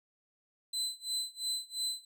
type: tone with tremolo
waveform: 30% pulse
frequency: 4035 Hz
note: B7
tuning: 36 cents sharp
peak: -28 dBFS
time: 0.73-2.05 s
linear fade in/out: 5 ms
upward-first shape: sine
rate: 2.9 Hz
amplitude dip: 95%
effects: none